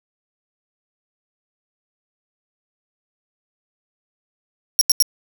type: tone bursts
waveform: sawtooth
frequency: 5588 Hz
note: F8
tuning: in tune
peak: -8 dBFS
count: 3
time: 4.79-5.024 s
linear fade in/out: 0 ms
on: 22 ms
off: 84 ms
effects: none